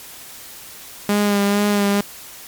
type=tone with vibrato; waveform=sawtooth; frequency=203.7 Hz; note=G#3; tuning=33 cents flat; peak=-11 dBFS; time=1.09-2.01 s; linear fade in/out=2 ms; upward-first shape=sine; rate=2.2 Hz; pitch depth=24 cents each way; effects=white hiss -38 dBFS RMS until 2.47 s + MP3 96 kbps